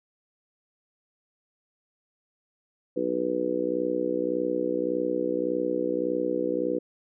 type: harmonic tone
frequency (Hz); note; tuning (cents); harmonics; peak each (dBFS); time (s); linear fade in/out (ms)
61.74; B1; 0; 3 / 4 / 5 / 6 / 7 / 8; -39 / -36 / -30 / -31 / -34 / -28; 2.96-6.79; 10
effects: none